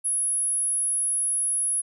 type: tone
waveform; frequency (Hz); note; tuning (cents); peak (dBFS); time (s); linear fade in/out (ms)
sine; 10710; E9; +26; -22; 0.04-1.82; 20
effects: none